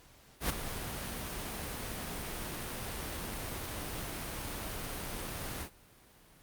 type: noise with ADSR envelope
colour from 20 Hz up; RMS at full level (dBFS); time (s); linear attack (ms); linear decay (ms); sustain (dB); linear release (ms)
pink; -29; 0.4-5.7; 100; 6; -10; 82
effects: pink hiss -60 dBFS RMS until 6.42 s + Opus 48 kbps